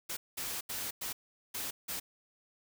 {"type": "noise bursts at uneven times", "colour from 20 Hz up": "white", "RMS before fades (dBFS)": -38, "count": 6, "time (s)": [[0.09, 0.17], [0.37, 0.61], [0.69, 0.91], [1.01, 1.13], [1.54, 1.71], [1.88, 2]], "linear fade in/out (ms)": 10, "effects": []}